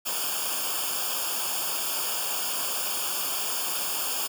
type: noise with comb filter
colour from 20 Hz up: white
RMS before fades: -29 dBFS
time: 0.05-4.28 s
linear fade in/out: 20 ms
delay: 0.5 ms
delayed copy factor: -1
effects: none